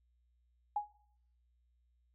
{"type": "tone with exponential decay", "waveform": "sine", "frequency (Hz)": 830.6, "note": "G#5", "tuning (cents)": 0, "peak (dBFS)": -28, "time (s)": [0.76, 0.92], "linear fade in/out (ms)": 5, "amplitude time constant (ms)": 34, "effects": ["noise-tail reverb RT60 0.7 s tail -22 dB re dry", "added 60 Hz sine -70 dBFS peak until 2.14 s"]}